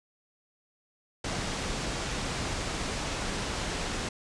pink low-pass noise, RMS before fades -33 dBFS, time 1.24-4.09 s, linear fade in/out 5 ms, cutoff 8100 Hz, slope 24 dB/octave, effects resampled to 24000 Hz

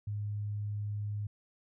sine tone, 103.8 Hz, G#2, in tune, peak -33 dBFS, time 0.07-1.27 s, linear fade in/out 5 ms, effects none

